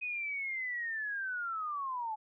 sine linear sweep, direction down, 2514 to 845 Hz, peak -34 dBFS, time 0.01-2.16 s, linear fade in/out 20 ms, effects none

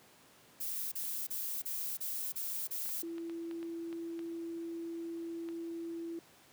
violet noise bursts, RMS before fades -38 dBFS, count 7, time 0.6-3.026 s, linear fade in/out 10 ms, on 320 ms, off 31 ms
clicks, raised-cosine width 0.3 ms, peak -35 dBFS, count 9, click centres 2.859 / 2.892 / 3.182 / 3.297 / 3.512 / 3.629 / 3.928 / 4.192 / 5.488 s
sine tone, 334.1 Hz, E4, 23 cents sharp, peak -38 dBFS, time 3.03-6.19 s, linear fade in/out 2 ms
effects pink hiss -61 dBFS RMS until 6.52 s + high-pass 150 Hz 12 dB/octave

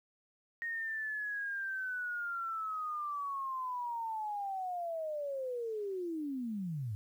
sine linear sweep, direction down, 1864.7 to 98 Hz, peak -35 dBFS, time 0.62-6.95 s, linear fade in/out 0 ms, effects 11-bit

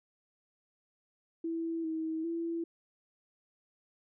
sine tone with pitch steps, 329.9 / 319.9 / 334.2 Hz, E4 / D#4 / E4, +1 / +48 / +24 cents, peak -32 dBFS, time 1.44-2.64 s, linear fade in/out 5 ms, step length 400 ms, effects none

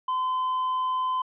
triangle tone, 1024 Hz, C6, 38 cents flat, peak -22 dBFS, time 0.08-1.22 s, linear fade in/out 5 ms, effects resampled to 8000 Hz

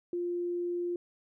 sine tone, 350 Hz, F4, 4 cents sharp, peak -30 dBFS, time 0.13-0.96 s, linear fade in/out 2 ms, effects none

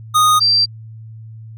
square / sine tone pair in turn, 1239 / 4701 Hz, D#6 / D8, -8 / +1 cents, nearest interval octave + major seventh, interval 2309 cents, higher second, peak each -10 dBFS, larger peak neither, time 0.14-0.4 / 0.4-0.66 s, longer neither, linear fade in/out 20 ms, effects added 111 Hz sine -32 dBFS peak until 1.57 s

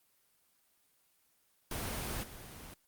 pink noise with level steps, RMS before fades -38 / -49 dBFS, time 1.71-2.74 s, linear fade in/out 2 ms, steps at 2.22 s, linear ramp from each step 20 ms, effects white hiss -72 dBFS RMS until 2.87 s + Opus 24 kbps

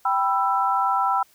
sine chord, E minor, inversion first, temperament equal with one note detuned, 784 / 987.8 / 1329.2 Hz, G5 / B5 / E6, 0 / 0 / +14 cents, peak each -23 dBFS, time 0.05-1.23 s, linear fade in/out 5 ms, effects white hiss -58 dBFS RMS until 1.34 s

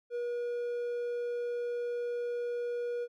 triangle tone, 480.6 Hz, B4, 47 cents flat, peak -30 dBFS, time 0.1-3.08 s, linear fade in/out 50 ms, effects none

